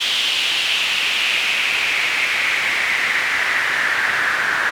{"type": "noise with band-pass filter sweep", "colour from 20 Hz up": "pink", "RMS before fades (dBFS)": -19, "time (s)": [0, 4.71], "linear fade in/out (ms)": 20, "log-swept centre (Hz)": [3200, 1600], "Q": 4, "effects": []}